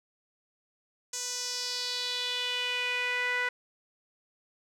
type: tone with band-pass filter sweep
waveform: sawtooth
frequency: 493.9 Hz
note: B4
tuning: in tune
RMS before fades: -32 dBFS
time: 1.13-3.49 s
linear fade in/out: 5 ms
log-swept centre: 6700 to 1800 Hz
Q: 3.4
effects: none